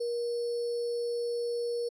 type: tone with sample-and-hold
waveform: sine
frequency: 475.1 Hz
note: A#4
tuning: 33 cents sharp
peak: -29 dBFS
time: 0-1.89 s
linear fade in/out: 10 ms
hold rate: 4900 Hz
effects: low-pass 9000 Hz 12 dB/octave